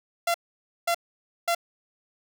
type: tone bursts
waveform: sawtooth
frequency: 684 Hz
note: F5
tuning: 36 cents flat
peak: -18 dBFS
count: 3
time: 0.27-1.549 s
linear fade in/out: 5 ms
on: 73 ms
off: 530 ms
effects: none